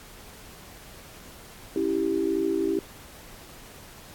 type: chord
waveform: sine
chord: C# diminished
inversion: none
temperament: equal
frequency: 277.2 / 329.6 / 392 Hz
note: C#4 / E4 / G4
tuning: 0 / 0 / 0 cents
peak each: -31 / -26 / -26 dBFS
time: 1.76-2.79 s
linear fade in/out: 2 ms
effects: pink hiss -47 dBFS RMS until 4.14 s + AAC 64 kbps